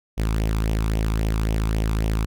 sawtooth tone with flanger, 54.2 Hz, A1, 25 cents flat, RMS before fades -22 dBFS, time 0.17-2.26 s, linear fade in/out 20 ms, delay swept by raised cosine 0.33 to 0.86 ms, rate 3.7 Hz, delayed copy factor +0.55, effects none

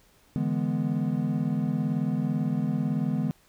triangle chord, E dominant seventh, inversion third, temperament equal, 146.83 / 164.81 / 207.7 / 246.9 Hz, D3 / E3 / G#3 / B3, 0 / 0 / 0 / 0 cents, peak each -28 dBFS, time 0.36-3.31 s, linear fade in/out 0 ms, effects pink hiss -61 dBFS RMS until 3.48 s

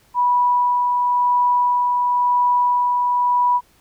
sine tone with tremolo, 980 Hz, B5, 14 cents flat, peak -13 dBFS, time 0.14-3.61 s, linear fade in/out 50 ms, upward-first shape sine, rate 0.96 Hz, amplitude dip 25%, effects pink hiss -56 dBFS RMS until 3.8 s

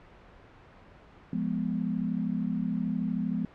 sine chord, F diminished, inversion none, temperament equal, 174.61 / 207.7 / 246.9 Hz, F3 / Ab3 / Cb4, 0 / 0 / 0 cents, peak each -32 / -31 / -32 dBFS, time 1.33-3.45 s, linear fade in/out 2 ms, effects pink hiss -53 dBFS RMS until 3.54 s + low-pass 2000 Hz 12 dB/octave

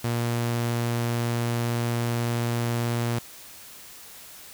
sawtooth tone, 118.2 Hz, A#2, 24 cents sharp, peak -20 dBFS, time 0.04-3.19 s, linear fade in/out 5 ms, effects white hiss -45 dBFS RMS until 4.53 s

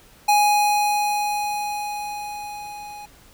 square tone with level ramp, 830.6 Hz, G#5, in tune, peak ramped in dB -14 to -36 dBFS, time 0.28-3.06 s, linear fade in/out 10 ms, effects pink hiss -51 dBFS RMS until 3.33 s

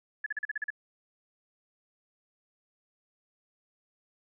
sine tone bursts, 1711 Hz, A6, 49 cents flat, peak -29 dBFS, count 8, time 0.24-0.704 s, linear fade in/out 5 ms, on 23 ms, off 40 ms, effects none

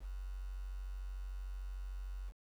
sine tone with quantisation, 46.71 Hz, F#1, 17 cents sharp, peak -40 dBFS, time 0-2.33 s, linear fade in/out 50 ms, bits 10, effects none

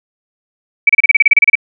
sine tone bursts, 2296 Hz, D7, 40 cents flat, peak -3 dBFS, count 13, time 0.87-1.554 s, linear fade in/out 5 ms, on 24 ms, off 31 ms, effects none

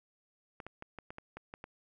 clicks, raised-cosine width 0.5 ms, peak -29 dBFS, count 9, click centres 0.602 / 0.666 / 0.824 / 0.987 / 1.105 / 1.184 / 1.37 / 1.539 / 1.641 s, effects none

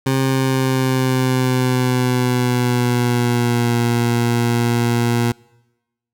20% pulse tone with pitch glide, 133.3 to 118.76 Hz, C3 to A#2, +33 to +33 cents, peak -10 dBFS, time 0.06-5.32 s, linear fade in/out 5 ms, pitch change -200 cents, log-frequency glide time 0.22-3.78 s, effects noise-tail reverb RT60 1.0 s tail -25 dB re dry

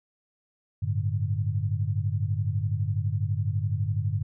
sine chord, G suspended second, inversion none, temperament equal, 98 / 110 / 146.83 Hz, G2 / A2 / D3, 0 / 0 / 0 cents, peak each -27 / -28 / -32 dBFS, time 0.82-4.23 s, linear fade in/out 10 ms, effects none

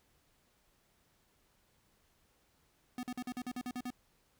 square tone bursts, 248.6 Hz, B3, 12 cents sharp, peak -38 dBFS, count 10, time 2.98-3.904 s, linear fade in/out 2 ms, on 51 ms, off 46 ms, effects pink hiss -72 dBFS RMS until 4.39 s

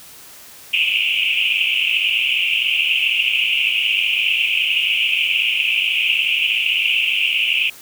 white band-pass noise, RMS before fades -18 dBFS, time 0.73-7.7 s, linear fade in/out 5 ms, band 2400 to 3000 Hz, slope 96 dB/octave, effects white hiss -41 dBFS RMS until 7.81 s

